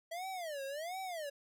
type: tone with vibrato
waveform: square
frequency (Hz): 644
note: E5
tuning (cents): -41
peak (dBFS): -40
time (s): 0.11-1.3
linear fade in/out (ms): 10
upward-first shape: sine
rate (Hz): 1.4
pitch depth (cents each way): 300
effects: none